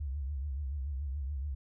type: tone with vibrato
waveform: sine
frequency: 69.7 Hz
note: C#2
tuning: 10 cents sharp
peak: -33 dBFS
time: 0-1.55 s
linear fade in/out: 10 ms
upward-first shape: triangle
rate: 7 Hz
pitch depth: 160 cents each way
effects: none